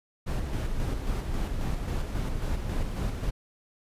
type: noise with tremolo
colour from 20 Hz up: brown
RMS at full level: -28 dBFS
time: 0.26-3.31 s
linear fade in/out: 20 ms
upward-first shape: square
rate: 3.7 Hz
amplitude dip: 35%
effects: resampled to 32000 Hz